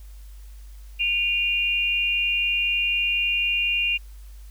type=tone pair together; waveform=sine; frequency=2446 / 2790 Hz; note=D#7 / F7; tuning=-30 / -2 cents; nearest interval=major second; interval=228 cents; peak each=-24 / -22 dBFS; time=0.99-3.98 s; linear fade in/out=20 ms; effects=added 50 Hz sine -39 dBFS peak until 4.5 s + white hiss -57 dBFS RMS until 4.5 s

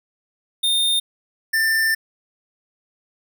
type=tone pair in turn; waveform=square; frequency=3638 / 1786.7 Hz; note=A#7 / A6; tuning=-43 / +26 cents; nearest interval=octave; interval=1231 cents; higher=first; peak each=-17 dBFS; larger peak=neither; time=0.63-1 / 1.53-1.95 s; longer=second; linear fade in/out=10 ms; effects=none

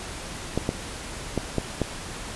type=clicks; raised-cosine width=2 ms; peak=-9 dBFS; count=5; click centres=0.576 / 0.691 / 1.377 / 1.583 / 1.817 s; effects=pink hiss -36 dBFS RMS until 2.35 s + resampled to 24000 Hz

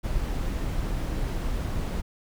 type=noise; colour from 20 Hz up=brown; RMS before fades=-28 dBFS; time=0.03-2.02 s; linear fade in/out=20 ms; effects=none

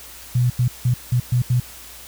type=tone bursts at uneven times; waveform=sine; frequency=123.47 Hz; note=B2; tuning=in tune; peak=-14 dBFS; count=6; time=0.35-0.5 / 0.59-0.68 / 0.85-0.94 / 1.12-1.2 / 1.32-1.42 / 1.5-1.6 s; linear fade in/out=5 ms; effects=added 60 Hz sine -48 dBFS peak until 2.07 s + white hiss -40 dBFS RMS until 2.07 s

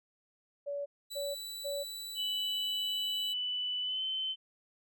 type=tone bursts; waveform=sine; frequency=570 Hz; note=C#5; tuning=48 cents sharp; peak=-34 dBFS; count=3; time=0.66-1.84 s; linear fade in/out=20 ms; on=200 ms; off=290 ms
type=tone; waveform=sawtooth; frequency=3951 Hz; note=B7; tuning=in tune; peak=-37 dBFS; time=1.1-3.34 s; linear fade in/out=20 ms
type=tone with pitch glide; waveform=sine; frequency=2983 to 3069 Hz; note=F#7 to G7; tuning=+13 to -37 cents; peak=-32 dBFS; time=2.15-4.36 s; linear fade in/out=50 ms; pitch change=+50 cents; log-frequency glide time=3.82-4.03 s
effects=none

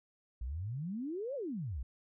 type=exponential two-way sweep; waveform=sine; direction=up then down; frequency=55 to 587.3 to 55 Hz; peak=-36 dBFS; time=0.41-1.83 s; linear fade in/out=5 ms; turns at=1.35 s; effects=none

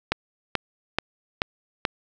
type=click train; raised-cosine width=0.3 ms; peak=-5 dBFS; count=5; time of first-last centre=0.12-1.852 s; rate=2.31 Hz; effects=none

